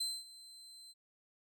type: tone with ADSR envelope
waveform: 35% pulse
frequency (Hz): 4085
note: C8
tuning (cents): -42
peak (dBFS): -32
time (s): 0-0.94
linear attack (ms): 8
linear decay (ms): 230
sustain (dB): -19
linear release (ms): 34
effects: none